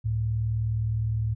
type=tone pair together; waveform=sine; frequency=70.38 / 110 Hz; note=C#2 / A2; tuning=+27 / 0 cents; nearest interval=minor sixth; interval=773 cents; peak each=-33 / -24 dBFS; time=0.04-1.35 s; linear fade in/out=20 ms; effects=none